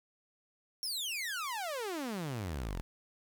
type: exponential sweep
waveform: sawtooth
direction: down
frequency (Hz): 5590 to 38.22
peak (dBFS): -32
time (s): 0.83-2.81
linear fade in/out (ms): 0
effects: 10-bit